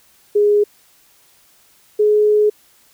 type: tone pair in turn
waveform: sine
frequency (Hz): 414 / 421.5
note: G#4 / G#4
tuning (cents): -5 / +26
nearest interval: unison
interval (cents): 31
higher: second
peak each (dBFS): -10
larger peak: neither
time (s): 0.35-0.64 / 1.99-2.5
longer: second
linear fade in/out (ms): 10
effects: white hiss -53 dBFS RMS until 2.93 s